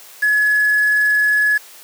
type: tone with quantisation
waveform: sine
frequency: 1697 Hz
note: G#6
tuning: 37 cents sharp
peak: -12 dBFS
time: 0.22-1.58 s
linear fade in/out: 10 ms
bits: 5
effects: white hiss -41 dBFS RMS until 1.83 s + high-pass 400 Hz 12 dB/octave